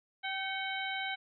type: harmonic tone with a mistuned harmonic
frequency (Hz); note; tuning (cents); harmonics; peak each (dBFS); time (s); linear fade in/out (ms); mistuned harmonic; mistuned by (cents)
772; G5; -27; 1 / 2 / 3 / 4 / 5; -39 / -39 / -39 / -42 / -44; 0.23-1.16; 20; 3; -72
effects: none